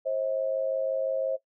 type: tone pair together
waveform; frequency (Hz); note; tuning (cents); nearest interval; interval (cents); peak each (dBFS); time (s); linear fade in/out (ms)
sine; 533 / 638.8; C5 / D#5; +32 / +45; minor third; 313; -26 / -31; 0.05-1.37; 20
effects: noise-tail reverb RT60 0.1 s tail -17 dB re dry